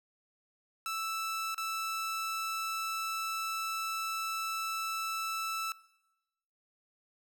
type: tone with dropouts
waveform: sawtooth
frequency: 1320 Hz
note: E6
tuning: 2 cents sharp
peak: -30 dBFS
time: 0.86-5.72 s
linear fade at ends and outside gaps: 1 ms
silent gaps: 1.545-1.579 s
effects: noise-tail reverb RT60 1.0 s tail -21 dB re dry